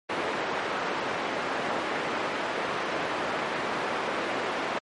pink band-pass noise, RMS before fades -30 dBFS, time 0.09-4.79 s, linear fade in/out 10 ms, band 370 to 2100 Hz, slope 12 dB/octave, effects MP3 48 kbps

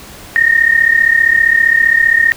sine tone pair together, 1829.5 / 1864.7 Hz, A#6 / A#6, -33 / 0 cents, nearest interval unison, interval 33 cents, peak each -10 dBFS, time 0.36-2.32 s, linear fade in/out 0 ms, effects pink hiss -34 dBFS RMS until 2.36 s

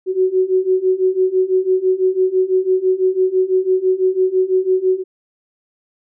sine beating tone pair, 370 / 376 Hz, F#4 / F#4, 0 / +28 cents, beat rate 6 Hz, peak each -17 / -15 dBFS, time 0.06-5.04 s, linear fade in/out 50 ms, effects none

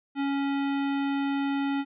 square tone, 278.3 Hz, C#4, 7 cents sharp, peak -26 dBFS, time 0.15-1.85 s, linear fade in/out 50 ms, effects resampled to 8000 Hz

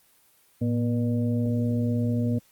harmonic tone with a mistuned harmonic, 120.1 Hz, B2, 48 cents flat, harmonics 1 / 2 / 4 / 5, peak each -25 / -25 / -35 / -38 dBFS, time 0.61-2.39 s, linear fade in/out 10 ms, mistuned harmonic 1, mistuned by -110 cents, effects white hiss -61 dBFS RMS until 2.51 s + Opus 24 kbps

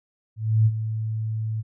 sine tone with ADSR envelope, 110 Hz, A2, in tune, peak -13 dBFS, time 0.36-1.63 s, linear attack 300 ms, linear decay 47 ms, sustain -11 dB, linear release 32 ms, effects none

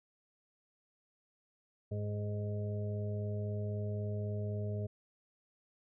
harmonic tone, 103.83 Hz, G#2, in tune, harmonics 1 / 2 / 4 / 5 / 6, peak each -35 / -44 / -44 / -54 / -46 dBFS, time 1.91-4.87 s, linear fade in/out 10 ms, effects none

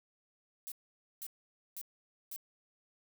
violet noise bursts, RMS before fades -43 dBFS, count 4, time 0.67-2.362 s, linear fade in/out 0 ms, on 48 ms, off 500 ms, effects none

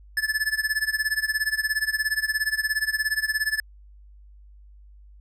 square tone with tremolo, 1736 Hz, A6, 24 cents flat, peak -20 dBFS, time 0.17-3.6 s, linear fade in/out 2 ms, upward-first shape sine, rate 17 Hz, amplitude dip 90%, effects added 50 Hz sine -46 dBFS peak until 5.2 s + resampled to 32000 Hz

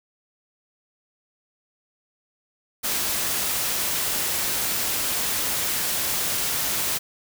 white noise, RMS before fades -25 dBFS, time 2.83-6.99 s, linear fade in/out 20 ms, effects none

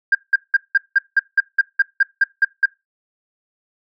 sine tone bursts, 1600 Hz, G6, 35 cents sharp, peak -9 dBFS, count 13, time 0.12-2.657 s, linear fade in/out 5 ms, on 29 ms, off 180 ms, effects noise-tail reverb RT60 0.2 s tail -20 dB re dry + tanh soft clip ceiling -5 dBFS

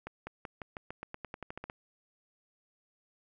accelerating click train, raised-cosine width 0.5 ms, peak -25 dBFS, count 15, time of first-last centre 0.07-1.699 s, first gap 200 ms, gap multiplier 0.91, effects none

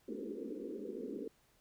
white band-pass noise, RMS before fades -43 dBFS, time 0.08-1.28 s, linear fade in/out 5 ms, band 200 to 490 Hz, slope 96 dB/octave, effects pink hiss -71 dBFS RMS until 1.6 s

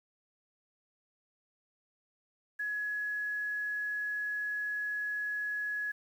sine tone with quantisation, 1684 Hz, G#6, 24 cents sharp, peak -32 dBFS, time 2.59-5.92 s, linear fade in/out 10 ms, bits 10, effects none

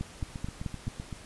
two click trains, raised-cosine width 5 ms, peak -24 / -20 dBFS, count 8 / 5, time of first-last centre 0.23-1.127 / 0.01-0.88 s, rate 7.8 / 4.6 Hz, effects pink hiss -49 dBFS RMS until 1.25 s + resampled to 24000 Hz

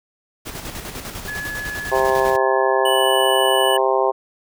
pink noise with tremolo, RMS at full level -30 dBFS, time 0.45-2.37 s, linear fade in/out 20 ms, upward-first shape square, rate 10 Hz, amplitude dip 45%
sine tone with pitch glide, 1700 to 1710.8 Hz, G#6 to A6, +40 to -49 cents, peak -26 dBFS, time 1.28-3.78 s, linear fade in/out 2 ms, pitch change +11 cents, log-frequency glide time 1.69-2.46 s
harmonic tone, 131.7 Hz, C3, 12 cents sharp, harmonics 3 / 4 / 5 / 6 / 7 / 8, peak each -20 / -21 / -22 / -23 / -23 / -24 dBFS, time 1.91-4.12 s, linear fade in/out 20 ms
square tone, 2960 Hz, F#7, in tune, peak -21 dBFS, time 2.85-3.77 s, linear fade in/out 5 ms
effects none

